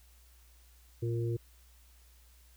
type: harmonic tone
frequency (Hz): 116.54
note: A#2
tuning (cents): 0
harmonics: 1 / 3 / 4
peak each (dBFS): -31 / -36 / -42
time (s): 1.02-1.37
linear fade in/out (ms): 10
effects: added 60 Hz sine -58 dBFS peak until 2.56 s + white hiss -65 dBFS RMS until 2.56 s